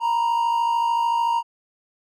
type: tone pair together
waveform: triangle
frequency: 932.3 / 985.8 Hz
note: A#5 / B5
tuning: 0 / -3 cents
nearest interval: minor second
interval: 97 cents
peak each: -17 / -26 dBFS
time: 0-1.43 s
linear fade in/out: 50 ms
effects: none